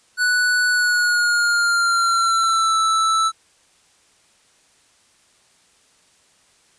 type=tone with pitch glide; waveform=square; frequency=1480 to 1318.5 Hz; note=F#6 to E6; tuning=0 to 0 cents; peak=-16 dBFS; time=0.17-3.32 s; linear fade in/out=50 ms; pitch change=-200 cents; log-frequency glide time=0.7-2.77 s; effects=white hiss -57 dBFS RMS until 6.78 s + resampled to 22050 Hz